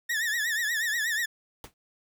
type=tone with vibrato; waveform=40% pulse; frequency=1804 Hz; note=A6; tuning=43 cents sharp; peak=-25 dBFS; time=0.09-1.26 s; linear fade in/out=10 ms; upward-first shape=triangle; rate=8.3 Hz; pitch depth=140 cents each way
type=noise with exponential decay; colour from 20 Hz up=pink; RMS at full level=-39 dBFS; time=1.64-1.74 s; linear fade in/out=1 ms; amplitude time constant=20 ms
effects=none